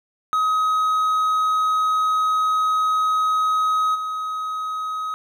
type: tone with level steps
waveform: triangle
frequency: 1266 Hz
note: D#6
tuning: 30 cents sharp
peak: -15 / -22 dBFS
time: 0.33-5.14 s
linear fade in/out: 0 ms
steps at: 3.94 s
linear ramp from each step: 20 ms
effects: none